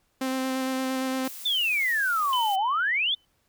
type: tone with vibrato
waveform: sawtooth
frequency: 261.6 Hz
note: C4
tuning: in tune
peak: -22 dBFS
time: 0.21-1.28 s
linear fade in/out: 5 ms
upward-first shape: square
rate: 8.7 Hz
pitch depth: 10 cents each way
type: noise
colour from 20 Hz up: blue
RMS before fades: -40 dBFS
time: 1.24-2.56 s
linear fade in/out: 10 ms
type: exponential two-way sweep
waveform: sine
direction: down then up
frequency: 3613 to 748 to 3613 Hz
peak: -22 dBFS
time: 1.45-3.15 s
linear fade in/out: 10 ms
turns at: 2.57 s
type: tone with exponential decay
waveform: sine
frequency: 3037 Hz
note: F#7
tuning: 44 cents sharp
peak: -25 dBFS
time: 2.33-3.25 s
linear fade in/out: 1 ms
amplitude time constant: 200 ms
effects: pink hiss -70 dBFS RMS until 3.48 s